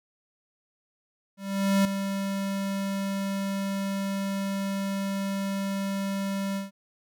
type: tone with ADSR envelope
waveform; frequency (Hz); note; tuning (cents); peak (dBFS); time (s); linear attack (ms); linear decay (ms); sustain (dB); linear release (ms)
square; 196.2; G3; +2; -19; 1.37-6.71; 480; 3; -9; 150
effects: none